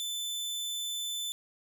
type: tone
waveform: sawtooth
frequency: 3520 Hz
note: A7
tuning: in tune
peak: -30 dBFS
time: 0-1.32 s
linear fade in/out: 0 ms
effects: none